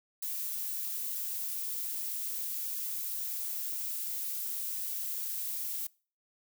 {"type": "noise", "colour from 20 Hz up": "violet", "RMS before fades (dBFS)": -36, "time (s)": [0.22, 5.87], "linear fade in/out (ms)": 5, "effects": ["noise-tail reverb RT60 0.4 s tail -24 dB re dry"]}